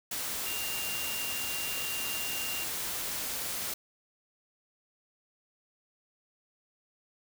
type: tone in noise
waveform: sine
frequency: 2785 Hz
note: F7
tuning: 5 cents flat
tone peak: -37 dBFS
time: 0.46-2.64 s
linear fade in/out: 5 ms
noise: white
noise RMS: -35 dBFS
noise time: 0.11-3.74 s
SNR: -5 dB
effects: none